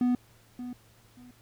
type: tone with echo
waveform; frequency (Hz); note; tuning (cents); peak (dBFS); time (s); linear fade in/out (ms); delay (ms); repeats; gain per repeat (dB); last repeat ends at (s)
triangle; 246.9; B3; 0; -20; 0.01-0.15; 2; 580; 2; -13; 1.31
effects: added 113 Hz sine -61 dBFS peak until 1.41 s + pink hiss -61 dBFS RMS until 1.41 s